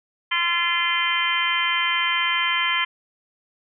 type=harmonic tone with a mistuned harmonic; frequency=344.7 Hz; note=F4; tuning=23 cents flat; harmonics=3 / 4 / 5 / 6 / 7 / 8 / 9; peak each=-26 / -31 / -28 / -24 / -29 / -36 / -25 dBFS; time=0.31-2.85 s; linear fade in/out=10 ms; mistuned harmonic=4; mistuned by=-22 cents; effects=none